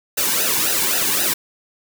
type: noise with flanger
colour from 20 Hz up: white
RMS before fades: -19 dBFS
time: 0.17-1.34 s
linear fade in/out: 10 ms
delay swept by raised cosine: 0.89 to 1.6 ms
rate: 3.8 Hz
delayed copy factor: -1
effects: none